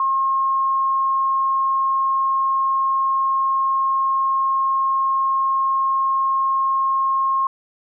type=tone; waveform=sine; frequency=1074 Hz; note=C6; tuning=45 cents sharp; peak=-16 dBFS; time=0-7.47 s; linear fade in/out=2 ms; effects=none